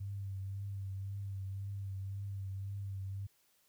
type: tone with vibrato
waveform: sine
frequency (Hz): 98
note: G2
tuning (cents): 0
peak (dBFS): -38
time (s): 0-3.27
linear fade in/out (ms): 10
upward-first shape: triangle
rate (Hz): 1.9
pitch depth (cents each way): 38
effects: white hiss -72 dBFS RMS until 3.68 s